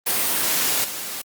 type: noise with level steps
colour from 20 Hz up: white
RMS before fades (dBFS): -21 / -30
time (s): 0.06-1.22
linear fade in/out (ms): 10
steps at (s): 0.84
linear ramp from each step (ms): 5
effects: high-pass 150 Hz 12 dB/octave + Opus 32 kbps